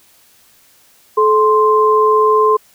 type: tone pair together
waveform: sine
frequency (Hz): 431.4 / 1046.5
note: A4 / C6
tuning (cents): -34 / 0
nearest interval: octave + minor third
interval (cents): 1534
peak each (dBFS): -11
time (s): 1.17-2.57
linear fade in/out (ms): 10
effects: white hiss -50 dBFS RMS until 2.74 s